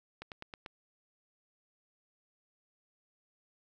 slowing click train, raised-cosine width 0.3 ms, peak -27 dBFS, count 5, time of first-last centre 0.22-0.662 s, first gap 98 ms, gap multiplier 1.08, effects none

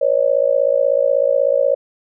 sine tone with amplitude modulation, 554.4 Hz, C#5, in tune, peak -8 dBFS, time 0.01-1.75 s, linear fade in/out 10 ms, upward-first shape sine, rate 56.3 Hz, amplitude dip 100%, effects none

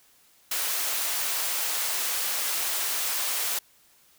white high-pass noise, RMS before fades -28 dBFS, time 0.51-3.59 s, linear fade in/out 5 ms, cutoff 550 Hz, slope 12 dB/octave, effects white hiss -60 dBFS RMS until 4.18 s

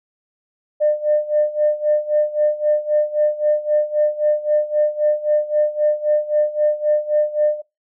sine tone with tremolo, 601 Hz, D5, 40 cents sharp, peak -11 dBFS, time 0.8-7.62 s, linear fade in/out 20 ms, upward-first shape sine, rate 3.8 Hz, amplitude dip 85%, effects noise-tail reverb RT60 0.2 s tail -20 dB re dry + tanh soft clip ceiling -7 dBFS

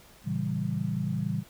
sine chord, A# diminished seventh, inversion none, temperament equal with one note detuned, 114.21 / 138.59 / 164.81 / 196 Hz, A#2 / C#3 / E3 / G3, -35 / 0 / 0 / 0 cents, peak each -34 / -33 / -32 / -32 dBFS, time 0.24-1.44 s, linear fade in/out 50 ms, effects pink hiss -55 dBFS RMS until 1.49 s

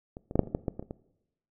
clicks, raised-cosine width 2 ms, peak -27 / -24 / -12 / -6 / -29 / -27 / -13 / -15 / -22 / -30 / -23 dBFS, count 11, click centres 0.169 / 0.311 / 0.356 / 0.393 / 0.434 / 0.473 / 0.549 / 0.682 / 0.795 / 0.826 / 0.909 s, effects noise-tail reverb RT60 0.9 s tail -19 dB re dry

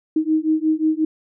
sine beating tone pair, 311.1 / 316.7 Hz, D#4 / D#4, 0 / +31 cents, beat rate 5.6 Hz, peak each -19 dBFS, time 0.16-1.05 s, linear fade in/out 5 ms, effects none

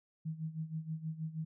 sine tone with tremolo, 159 Hz, D#3, 38 cents sharp, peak -34 dBFS, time 0.25-1.45 s, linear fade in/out 10 ms, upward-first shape sine, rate 6.3 Hz, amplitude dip 80%, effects none

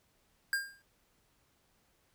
square tone with exponential decay, 1606 Hz, G6, 41 cents sharp, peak -27 dBFS, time 0.53-0.82 s, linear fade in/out 1 ms, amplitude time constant 61 ms, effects pink hiss -72 dBFS RMS until 2.14 s

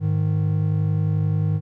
triangle tone pair together, 103.68 / 155 Hz, G#2 / D#3, -2 / -6 cents, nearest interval perfect fifth, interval 696 cents, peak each -19 dBFS, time 0-1.61 s, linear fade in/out 50 ms, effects none

